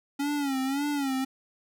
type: tone with vibrato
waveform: square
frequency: 277.2 Hz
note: C#4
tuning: in tune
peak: -27 dBFS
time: 0.19-1.25 s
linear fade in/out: 10 ms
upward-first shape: sine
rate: 1.8 Hz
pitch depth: 96 cents each way
effects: none